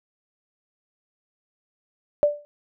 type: tone with exponential decay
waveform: sine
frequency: 587.3 Hz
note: D5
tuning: in tune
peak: -11 dBFS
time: 2.23-2.45 s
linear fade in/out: 0 ms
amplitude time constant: 47 ms
effects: none